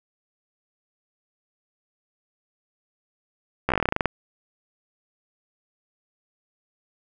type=slowing click train; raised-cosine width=0.5 ms; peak=-6 dBFS; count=14; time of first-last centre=3.69-4.057 s; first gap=14 ms; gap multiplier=1.11; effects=none